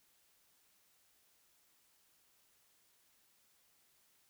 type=silence; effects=white hiss -72 dBFS RMS until 4.29 s